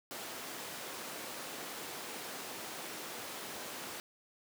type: high-pass noise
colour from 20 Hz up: pink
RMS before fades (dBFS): -44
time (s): 0.11-4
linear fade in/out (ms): 0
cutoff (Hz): 300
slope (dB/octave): 12
effects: none